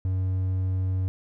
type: tone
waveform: triangle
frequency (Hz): 93.5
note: F#2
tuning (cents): +19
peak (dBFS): -21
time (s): 0.05-1.08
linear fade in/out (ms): 0
effects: none